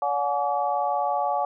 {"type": "tone cluster", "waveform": "sine", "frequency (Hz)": [572, 726, 846, 1147], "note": ["D5", "F#5", "G#5", "D6"], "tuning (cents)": [-46, -33, 32, -41], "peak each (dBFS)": [-29, -26, -26, -31], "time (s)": [0.02, 1.45], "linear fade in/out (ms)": 2, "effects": []}